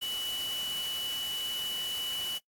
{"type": "tone in noise", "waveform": "sine", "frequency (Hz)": 2960, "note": "F#7", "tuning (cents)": 0, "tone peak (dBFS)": -32, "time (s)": [0.01, 2.39], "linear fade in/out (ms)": 20, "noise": "white", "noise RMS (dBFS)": -41, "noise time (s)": [0.01, 2.39], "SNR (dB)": 6, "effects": ["noise-tail reverb RT60 0.1 s tail -20 dB re dry", "AAC 64 kbps"]}